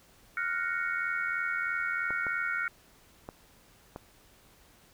sine chord, Gb major seventh, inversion third, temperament equal, 1396.9 / 1480 / 1864.7 / 2217 Hz, F6 / Gb6 / Bb6 / Db7, 0 / 0 / 0 / 0 cents, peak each -32 / -35 / -37 / -36 dBFS, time 0.37-2.68 s, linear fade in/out 2 ms
clicks, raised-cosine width 1 ms, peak -25 dBFS, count 4, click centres 2.106 / 2.267 / 3.289 / 3.961 s
effects pink hiss -60 dBFS RMS until 4.93 s

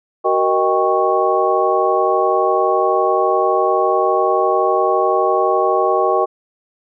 sine tone cluster, 376.8 / 468.6 / 623 / 791 / 1106 Hz, F#4 / A#4 / D#5 / G5 / C#6, +32 / +9 / +2 / +15 / -4 cents, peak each -19 dBFS, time 0.24-6.26 s, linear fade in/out 20 ms, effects none

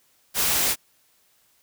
white noise, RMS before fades -22 dBFS, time 0.34-0.76 s, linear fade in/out 50 ms, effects white hiss -63 dBFS RMS until 1.62 s

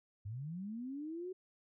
sine linear sweep, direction up, 94.8 to 378.2 Hz, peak -40 dBFS, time 0.25-1.33 s, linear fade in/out 10 ms, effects none

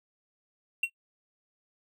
triangle tone with exponential decay, 2734 Hz, F7, 37 cents flat, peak -19 dBFS, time 0.83-0.9 s, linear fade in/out 5 ms, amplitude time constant 15 ms, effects noise-tail reverb RT60 0.1 s tail -25 dB re dry

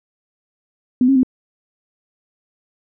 sine tone with pitch steps, 251 / 270.6 / 257.6 Hz, B3 / C#4 / C4, +28 / -42 / -27 cents, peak -10 dBFS, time 1.01-1.232 s, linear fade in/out 2 ms, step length 74 ms, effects none

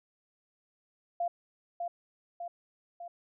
sine tone with echo, 693 Hz, F5, 14 cents flat, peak -28 dBFS, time 1.2-1.28 s, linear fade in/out 5 ms, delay 600 ms, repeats 3, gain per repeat -4 dB, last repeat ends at 3.08 s, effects none

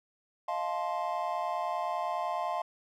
triangle chord, F dominant seventh, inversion third, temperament just, 628.6 / 698.5 / 873.1 / 1047.7 Hz, Eb5 / F5 / A5 / C6, +18 / 0 / -14 / +2 cents, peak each -36 / -32 / -35 / -34 dBFS, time 0.48-2.62 s, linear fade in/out 5 ms, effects none

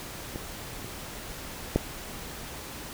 clicks, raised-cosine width 2 ms, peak -20 / -25 / -8 dBFS, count 3, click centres 0.359 / 0.845 / 1.76 s, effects pink hiss -40 dBFS RMS until 2.93 s

